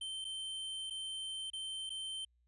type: tone with dropouts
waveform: square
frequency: 3106 Hz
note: G7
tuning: 17 cents flat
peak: -40 dBFS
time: 0.01-2.25 s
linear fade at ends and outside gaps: 5 ms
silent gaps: 0.245-0.249 / 0.9-0.906 / 1.502-1.532 / 1.895-1.902 s
effects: added 60 Hz sine -70 dBFS peak until 2.47 s + resampled to 24000 Hz